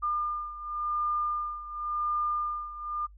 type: beating tone pair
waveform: sine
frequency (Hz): 1204 / 1204.92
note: D6 / D6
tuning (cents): +43 / +44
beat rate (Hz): 0.92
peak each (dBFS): -30 / -34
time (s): 0.02-3.07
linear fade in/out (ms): 20
effects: noise-tail reverb RT60 0.1 s tail -24 dB re dry + added 50 Hz sine -49 dBFS peak until 3.17 s